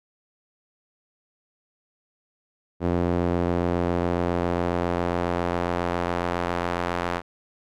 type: tone with band-pass filter sweep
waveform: sawtooth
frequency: 87.31 Hz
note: F2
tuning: in tune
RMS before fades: -25 dBFS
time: 2.8-7.22 s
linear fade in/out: 50 ms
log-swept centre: 370 to 1100 Hz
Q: 0.77
effects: none